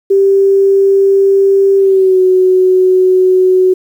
sine tone with pitch glide, 392 to 371.1 Hz, G4 to F#4, 0 to +5 cents, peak -5 dBFS, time 0.1-3.74 s, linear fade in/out 10 ms, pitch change -95 cents, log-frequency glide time 1.78-2.2 s, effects 7-bit

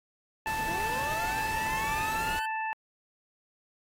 harmonic tone, 880 Hz, A5, in tune, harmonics 1 / 2 / 3, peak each -31 / -36 / -39 dBFS, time 0.46-2.73 s, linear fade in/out 0 ms
pink noise, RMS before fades -39 dBFS, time 0.47-2.39 s, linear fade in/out 0 ms
25% pulse linear sweep, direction up, 311.1 to 1538 Hz, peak -35 dBFS, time 0.67-2.46 s, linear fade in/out 5 ms
effects AAC 48 kbps

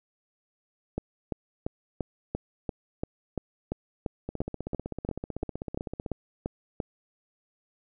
two click trains, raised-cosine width 2 ms, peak -20 / -16 dBFS, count 29 / 18, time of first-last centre 4.29-6.062 / 0.98-6.802 s, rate 15.8 / 2.92 Hz, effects none

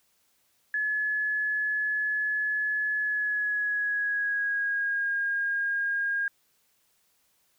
sine tone with pitch glide, 1707 to 1622.4 Hz, G#6 to G#6, +47 to -41 cents, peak -25 dBFS, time 0.74-6.28 s, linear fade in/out 2 ms, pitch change -88 cents, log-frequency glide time 2.97-5.13 s, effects white hiss -69 dBFS RMS until 7.58 s

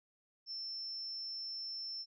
sine tone, 5350 Hz, E8, 25 cents sharp, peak -40 dBFS, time 0.46-2.06 s, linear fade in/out 50 ms, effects none

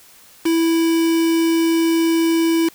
triangle tone with quantisation, 329.6 Hz, E4, in tune, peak -12 dBFS, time 0.45-2.69 s, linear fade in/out 10 ms, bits 4, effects white hiss -47 dBFS RMS until 2.74 s

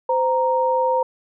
sine tone pair together, 515.4 / 932.3 Hz, C5 / A#5, -26 / 0 cents, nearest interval minor seventh, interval 1026 cents, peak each -19 dBFS, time 0.09-1.03 s, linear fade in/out 5 ms, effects none

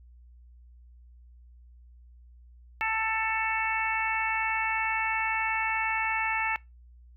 harmonic tone, 442.9 Hz, A4, 11 cents sharp, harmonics 2 / 3 / 4 / 5 / 6, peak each -31 / -35 / -33 / -31 / -33 dBFS, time 2.81-6.56 s, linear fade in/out 0 ms, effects noise-tail reverb RT60 0.2 s tail -22 dB re dry + added 60 Hz sine -50 dBFS peak until 7.16 s

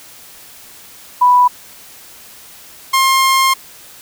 sine / sawtooth tone pair in turn, 987.8 / 1064 Hz, B5 / C6, 0 / +29 cents, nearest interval minor second, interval 129 cents, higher second, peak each -6 dBFS, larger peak neither, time 1.21-1.48 / 2.93-3.54 s, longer second, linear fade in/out 10 ms, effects white hiss -39 dBFS RMS until 4.01 s

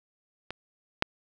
clicks, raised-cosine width 0.3 ms, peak -19 / -6 dBFS, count 2, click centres 0.506 / 1.024 s, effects none

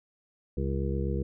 harmonic tone, 68 Hz, C#2, 33 cents flat, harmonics 1 / 2 / 3 / 5 / 6 / 7, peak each -30 / -33 / -35 / -37 / -38 / -38 dBFS, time 0.57-1.23 s, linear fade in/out 5 ms, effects none

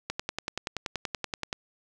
click train, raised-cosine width 0.2 ms, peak -13 dBFS, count 16, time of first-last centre 0.1-1.529 s, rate 10.5 Hz, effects none

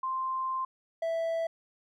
sine / triangle tone pair in turn, 1046.5 / 659.3 Hz, C6 / E5, 0 / 0 cents, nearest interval minor sixth, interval 800 cents, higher first, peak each -29 / -26 dBFS, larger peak second, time 0.03-0.65 / 1.02-1.47 s, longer first, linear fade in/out 5 ms, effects none

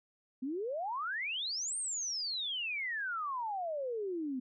sine exponential two-way sweep, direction up then down, 246.9 to 8970 to 246.9 Hz, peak -34 dBFS, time 0.42-4.4 s, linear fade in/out 10 ms, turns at 1.77 s, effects none

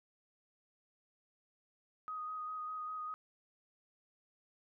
sine tone with vibrato, 1249 Hz, D#6, 6 cents sharp, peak -39 dBFS, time 2.08-3.14 s, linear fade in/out 0 ms, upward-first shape square, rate 5 Hz, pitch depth 13 cents each way, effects none

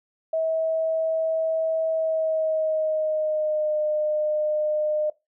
sine tone with pitch glide, 644 to 607.9 Hz, E5 to D#5, -41 to -40 cents, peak -21 dBFS, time 0.33-5.1 s, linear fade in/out 5 ms, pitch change -99 cents, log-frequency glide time 1.91-3.79 s, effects noise-tail reverb RT60 0.2 s tail -19 dB re dry

